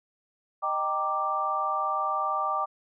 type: tone cluster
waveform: sine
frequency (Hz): 618 / 783 / 929 / 1177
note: D#5 / G5 / A#5 / D6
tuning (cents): -12 / -2 / -6 / +3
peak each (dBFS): -35 / -31 / -35 / -27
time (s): 0.62-2.66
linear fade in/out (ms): 20
effects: none